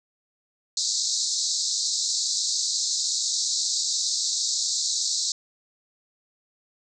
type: band-pass noise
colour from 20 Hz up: pink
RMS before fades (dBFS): -26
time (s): 0.77-5.32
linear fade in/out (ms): 2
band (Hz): 3900 to 7800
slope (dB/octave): 96
effects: none